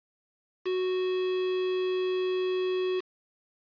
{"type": "tone with quantisation", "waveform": "triangle", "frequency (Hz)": 369.4, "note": "F#4", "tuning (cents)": -3, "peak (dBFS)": -24, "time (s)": [0.65, 3.01], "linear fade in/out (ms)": 20, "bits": 6, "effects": ["resampled to 11025 Hz"]}